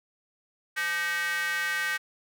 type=tone with high-pass filter; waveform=square; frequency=171.8 Hz; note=F3; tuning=28 cents flat; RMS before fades=-29 dBFS; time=0.76-1.98 s; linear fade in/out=20 ms; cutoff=1700 Hz; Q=5.9; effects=none